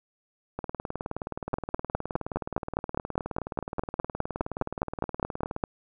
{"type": "two click trains", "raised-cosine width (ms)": 1, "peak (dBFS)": [-18, -11], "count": [96, 21], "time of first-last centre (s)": [[0.59, 5.564], [1.54, 5.638]], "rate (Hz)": [19.1, 4.88], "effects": []}